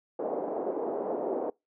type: band-pass noise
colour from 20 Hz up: pink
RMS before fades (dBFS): -32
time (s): 0.19-1.5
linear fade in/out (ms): 5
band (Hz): 340 to 680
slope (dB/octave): 24
effects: noise-tail reverb RT60 0.2 s tail -25 dB re dry